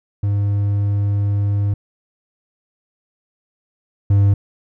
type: tone pair in turn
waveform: triangle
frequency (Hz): 101.4 / 100.18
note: G#2 / G2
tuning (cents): -41 / +38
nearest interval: unison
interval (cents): 21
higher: first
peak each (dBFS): -13 / -8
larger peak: second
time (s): 0.23-1.74 / 4.1-4.34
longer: first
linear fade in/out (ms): 5
effects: none